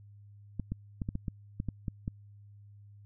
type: clicks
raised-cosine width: 5 ms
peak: -21 dBFS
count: 10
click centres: 0.597 / 0.72 / 1.018 / 1.089 / 1.154 / 1.282 / 1.601 / 1.687 / 1.882 / 2.079 s
effects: added 102 Hz sine -51 dBFS peak until 3.05 s